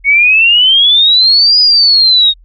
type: exponential two-way sweep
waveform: sine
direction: up then down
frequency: 2200 to 4978 to 3711 Hz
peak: -4 dBFS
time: 0.04-2.34 s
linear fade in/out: 50 ms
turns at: 1.6 s
effects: added 42 Hz sine -38 dBFS peak until 2.44 s